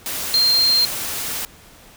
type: tone in noise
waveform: sine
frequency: 4186 Hz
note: C8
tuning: in tune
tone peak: -13 dBFS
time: 0.34-0.85 s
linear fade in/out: 0 ms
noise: white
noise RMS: -26 dBFS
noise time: 0.06-1.45 s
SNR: +10 dB
effects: pink hiss -46 dBFS RMS until 1.96 s